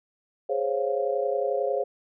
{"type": "chord", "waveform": "sine", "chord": "Db major seventh", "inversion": "second", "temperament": "equal", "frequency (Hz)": [415.3, 523.3, 554.4, 698.5], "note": ["Ab4", "C5", "Db5", "F5"], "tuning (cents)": [0, 0, 0, 0], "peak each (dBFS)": [-29, -28, -28, -32], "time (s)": [0.49, 1.84], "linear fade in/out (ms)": 10, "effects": []}